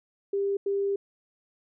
sine tone bursts at uneven times, 397.8 Hz, G4, 25 cents sharp, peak -24 dBFS, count 2, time 0.33-0.57 / 0.66-0.96 s, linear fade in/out 5 ms, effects none

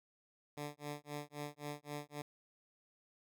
10% pulse tone with tremolo, 146.83 Hz, D3, in tune, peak -32 dBFS, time 0.57-2.22 s, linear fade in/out 5 ms, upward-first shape sine, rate 3.8 Hz, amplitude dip 100%, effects none

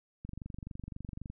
click train, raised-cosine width 5 ms, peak -29 dBFS, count 26, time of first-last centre 0.25-1.3 s, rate 23.8 Hz, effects none

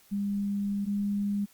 sine tone pair in turn, 201.5 / 202.8 Hz, G3 / G#3, +48 / -41 cents, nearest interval unison, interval 11 cents, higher second, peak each -27 / -26 dBFS, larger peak second, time 0.11-0.86 / 0.86-1.46 s, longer first, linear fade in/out 20 ms, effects white hiss -60 dBFS RMS until 1.53 s + Opus 48 kbps

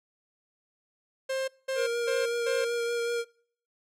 45% pulse tone bursts, 530 Hz, C5, 22 cents sharp, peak -28 dBFS, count 4, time 1.29-2.65 s, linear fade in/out 10 ms, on 190 ms, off 200 ms
square tone with vibrato, 470.9 Hz, A#4, 18 cents sharp, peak -28 dBFS, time 1.75-3.25 s, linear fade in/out 50 ms, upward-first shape sine, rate 5.3 Hz, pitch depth 14 cents each way
effects noise-tail reverb RT60 0.6 s tail -26 dB re dry + low-pass 10000 Hz 12 dB/octave

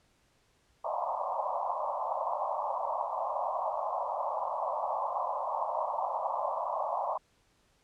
white band-pass noise, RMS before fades -33 dBFS, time 0.84-7.18 s, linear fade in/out 10 ms, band 560 to 1100 Hz, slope 96 dB/octave, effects pink hiss -69 dBFS RMS until 7.83 s + low-pass 9000 Hz 12 dB/octave

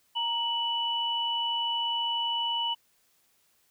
sine tone pair together, 932.3 / 2962 Hz, A#5 / F#7, 0 / +1 cents, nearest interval octave + minor sixth, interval 2001 cents, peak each -31 / -28 dBFS, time 0.15-2.75 s, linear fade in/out 20 ms, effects white hiss -68 dBFS RMS until 3.7 s

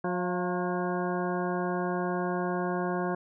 harmonic tone with a mistuned harmonic, 180 Hz, F#3, 47 cents flat, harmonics 1 / 2 / 3 / 4 / 5 / 6 / 8 / 9, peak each -32 / -32 / -37 / -35 / -40 / -38 / -41 / -42 dBFS, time 0.04-3.15 s, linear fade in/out 5 ms, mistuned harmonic 4, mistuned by -43 cents, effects none

